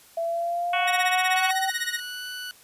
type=exponential sweep; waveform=sine; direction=up; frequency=666 to 773 Hz; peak=-24 dBFS; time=0.17-1.7 s; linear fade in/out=5 ms
type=harmonic tone; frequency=370 Hz; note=F#4; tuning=in tune; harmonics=2 / 3 / 4 / 5 / 6 / 7 / 8 / 9; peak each=-33 / -31 / -30 / -38 / -29 / -30 / -35 / -36 dBFS; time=0.73-1.51 s; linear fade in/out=5 ms
type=tone with tremolo; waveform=sawtooth; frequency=1870 Hz; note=A#6; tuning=5 cents sharp; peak=-20 dBFS; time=0.87-2 s; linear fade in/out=10 ms; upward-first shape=sine; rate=16 Hz; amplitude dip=100%
type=tone with vibrato; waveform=20% pulse; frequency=1480 Hz; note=F#6; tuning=in tune; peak=-28 dBFS; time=1.36-2.51 s; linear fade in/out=0 ms; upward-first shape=sine; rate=1.3 Hz; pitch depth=10 cents each way
effects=white hiss -53 dBFS RMS until 2.63 s + resampled to 32000 Hz